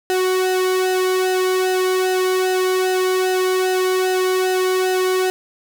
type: tone with flanger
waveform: sawtooth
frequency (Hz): 371.4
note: F#4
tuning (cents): +7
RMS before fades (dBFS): -18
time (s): 0.1-5.3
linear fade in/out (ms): 0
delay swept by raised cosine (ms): 0.87 to 1.56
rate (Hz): 2.5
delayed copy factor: -0.75
effects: none